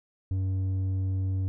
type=tone with low-pass filter; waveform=square; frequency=94.9 Hz; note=F#2; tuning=44 cents sharp; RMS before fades=-28 dBFS; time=0.31-1.48 s; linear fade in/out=0 ms; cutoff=200 Hz; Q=0.9; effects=none